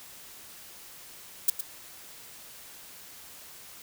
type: noise with echo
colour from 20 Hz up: violet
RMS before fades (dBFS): -20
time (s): 1.48-1.5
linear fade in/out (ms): 5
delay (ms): 110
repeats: 1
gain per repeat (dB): -10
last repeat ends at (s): 1.61
effects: white hiss -48 dBFS RMS until 3.82 s